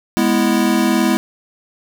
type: chord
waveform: square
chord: E major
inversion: first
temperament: equal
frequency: 207.7 / 246.9 / 329.6 Hz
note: G#3 / B3 / E4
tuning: 0 / 0 / 0 cents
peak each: -18 dBFS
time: 0.17-1.17 s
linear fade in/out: 0 ms
effects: none